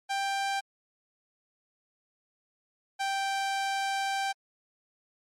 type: tone pair in turn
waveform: sawtooth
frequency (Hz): 788 / 783.5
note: G5 / G5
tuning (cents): +9 / -1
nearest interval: unison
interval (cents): 10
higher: first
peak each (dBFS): -24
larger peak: neither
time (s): 0.09-0.61 / 2.99-4.33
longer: second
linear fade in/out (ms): 20
effects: low-pass 8000 Hz 12 dB/octave + MP3 64 kbps